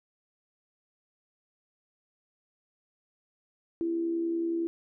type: tone with amplitude modulation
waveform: sine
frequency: 334.7 Hz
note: E4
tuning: 26 cents sharp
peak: -25 dBFS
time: 3.81-4.67 s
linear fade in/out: 0 ms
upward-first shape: sine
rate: 70.7 Hz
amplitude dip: 40%
effects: none